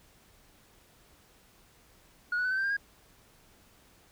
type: tone with pitch steps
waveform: sine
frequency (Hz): 1446 / 1475.5 / 1505.7 / 1536.4 / 1567.8 / 1599.8 / 1632.5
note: F#6 / F#6 / F#6 / G6 / G6 / G6 / G#6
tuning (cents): -40 / -5 / +30 / -35 / 0 / +35 / -30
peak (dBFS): -25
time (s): 2.32-2.768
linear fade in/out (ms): 5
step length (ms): 64
effects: tanh soft clip ceiling -25 dBFS + pink hiss -61 dBFS RMS until 4.11 s